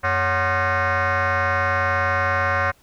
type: tone with frequency modulation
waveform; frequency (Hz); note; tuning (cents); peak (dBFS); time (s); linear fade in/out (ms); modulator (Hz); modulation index
sine; 233.1; A#3; 0; -16; 0.03-2.72; 20; 324; 5.3
effects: tanh soft clip ceiling -15 dBFS + pink hiss -57 dBFS RMS until 2.82 s